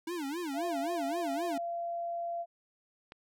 square tone with vibrato, 311.1 Hz, D#4, in tune, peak -35 dBFS, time 0.07-1.58 s, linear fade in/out 5 ms, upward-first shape sine, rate 3.8 Hz, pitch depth 240 cents each way
sine tone, 685 Hz, F5, 34 cents flat, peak -33 dBFS, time 0.53-2.46 s, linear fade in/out 50 ms
click, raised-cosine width 0.3 ms, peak -31 dBFS, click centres 3.121 s
effects none

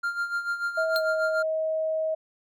triangle tone with tremolo, 1396.9 Hz, F6, in tune, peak -22 dBFS, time 0.03-1.43 s, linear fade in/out 10 ms, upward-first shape sine, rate 6.8 Hz, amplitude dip 70%
sine tone with pitch glide, 644 to 634 Hz, E5 to D#5, -41 to +32 cents, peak -24 dBFS, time 0.77-2.15 s, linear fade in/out 10 ms, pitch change -27 cents, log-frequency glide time 0.96-1.01 s
45% pulse tone with exponential decay, 4186 Hz, C8, in tune, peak -23 dBFS, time 0.96-1.05 s, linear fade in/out 0 ms, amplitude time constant 18 ms
effects none

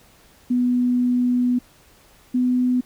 sine tone pair in turn, 246.9 / 250.2 Hz, B3 / B3, 0 / +23 cents, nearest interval unison, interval 23 cents, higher second, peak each -16 dBFS, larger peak neither, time 0.5-1.59 / 2.34-2.81 s, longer first, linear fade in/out 10 ms, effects pink hiss -53 dBFS RMS until 2.85 s

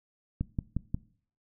click train, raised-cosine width 5 ms, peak -17 dBFS, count 4, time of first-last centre 0.41-0.945 s, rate 5.61 Hz, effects noise-tail reverb RT60 0.5 s tail -20 dB re dry

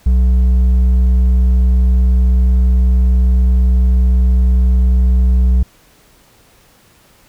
sine tone with hard clipping, 62.2 Hz, B1, 13 cents sharp, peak -9 dBFS, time 0.06-5.63 s, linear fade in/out 5 ms, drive 4 dB, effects pink hiss -49 dBFS RMS until 7.28 s

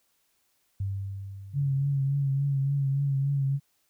sine tone with exponential decay, 98 Hz, G2, in tune, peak -26 dBFS, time 0.8-2.74 s, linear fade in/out 5 ms, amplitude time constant 420 ms
sine tone with vibrato, 138.59 Hz, C#3, in tune, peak -23 dBFS, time 1.53-3.6 s, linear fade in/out 50 ms, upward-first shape triangle, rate 3.5 Hz, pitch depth 44 cents each way
effects white hiss -71 dBFS RMS until 3.89 s

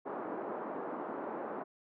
pink band-pass noise, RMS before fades -40 dBFS, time 0.05-1.64 s, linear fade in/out 20 ms, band 260 to 1200 Hz, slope 24 dB/octave, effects none

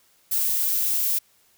violet noise, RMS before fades -23 dBFS, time 0.31-1.19 s, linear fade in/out 10 ms, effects white hiss -61 dBFS RMS until 1.57 s

